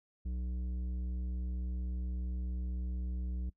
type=tone with tanh clipping; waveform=triangle; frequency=61.74 Hz; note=B1; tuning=in tune; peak=-36 dBFS; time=0.25-3.5 s; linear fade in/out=10 ms; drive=14 dB; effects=noise-tail reverb RT60 0.1 s tail -21 dB re dry